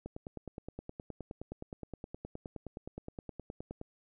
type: click train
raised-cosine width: 2 ms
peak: -28 dBFS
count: 37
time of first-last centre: 0.06-3.814 s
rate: 9.59 Hz
effects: none